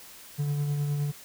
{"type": "tone with tremolo", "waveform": "triangle", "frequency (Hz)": 145.3, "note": "D3", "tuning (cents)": -18, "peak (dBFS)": -22, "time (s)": [0.38, 1.12], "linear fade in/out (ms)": 20, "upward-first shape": "triangle", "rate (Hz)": 9.7, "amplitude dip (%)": 35, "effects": ["white hiss -48 dBFS RMS until 1.24 s"]}